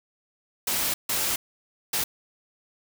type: noise bursts at uneven times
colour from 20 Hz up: white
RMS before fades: -26 dBFS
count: 3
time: 0.67-0.94 / 1.09-1.36 / 1.93-2.04 s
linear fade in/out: 5 ms
effects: none